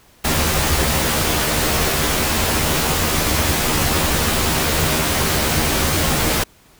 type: noise with comb filter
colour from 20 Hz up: pink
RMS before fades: -18 dBFS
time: 0.24-6.44 s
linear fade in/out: 10 ms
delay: 13 ms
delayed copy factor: +0.85
effects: pink hiss -51 dBFS RMS until 6.79 s